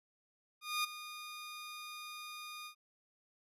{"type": "tone with ADSR envelope", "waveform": "15% pulse", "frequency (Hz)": 1222, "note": "D#6", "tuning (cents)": -32, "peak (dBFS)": -25, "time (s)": [0.61, 2.75], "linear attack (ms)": 230, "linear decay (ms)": 13, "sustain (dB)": -14, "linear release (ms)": 89, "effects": ["resampled to 32000 Hz"]}